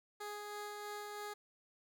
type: tone with tremolo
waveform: 15% pulse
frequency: 415.3 Hz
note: G#4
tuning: in tune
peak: -36 dBFS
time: 0.2-1.34 s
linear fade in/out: 10 ms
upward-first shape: sine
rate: 3.1 Hz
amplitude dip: 25%
effects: none